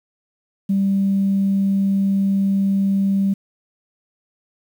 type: tone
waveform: sine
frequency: 196 Hz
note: G3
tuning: in tune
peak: -14 dBFS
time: 0.69-3.34 s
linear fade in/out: 10 ms
effects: tanh soft clip ceiling -10 dBFS + 8-bit